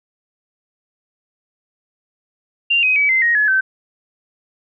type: tone with pitch steps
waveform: sine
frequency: 2780 / 2520 / 2284 / 2071 / 1877 / 1701.4 / 1542.3 Hz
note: F7 / D#7 / D7 / C7 / A#6 / G#6 / G6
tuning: -9 / +21 / -49 / -18 / +11 / +41 / -29 cents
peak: -12 dBFS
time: 2.7-3.61 s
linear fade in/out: 10 ms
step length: 130 ms
effects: none